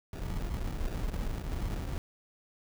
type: noise with sample-and-hold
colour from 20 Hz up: brown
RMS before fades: -34 dBFS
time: 0.13-1.98 s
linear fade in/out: 2 ms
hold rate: 1050 Hz
effects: none